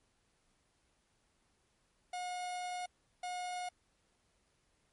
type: tone bursts at uneven times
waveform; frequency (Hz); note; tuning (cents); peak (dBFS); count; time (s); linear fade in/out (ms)
45% pulse; 721; F#5; -45; -38; 2; 2.13-2.86 / 3.23-3.69; 5
effects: pink hiss -75 dBFS RMS until 4.92 s + MP3 48 kbps